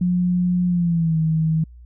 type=tone with pitch glide; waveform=sine; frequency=178.8 to 159.29 Hz; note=F3 to D#3; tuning=+41 to +41 cents; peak=-16 dBFS; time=0.01-1.64 s; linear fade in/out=5 ms; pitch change=-200 cents; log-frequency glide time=0.67-1.18 s; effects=added 60 Hz sine -40 dBFS peak until 1.85 s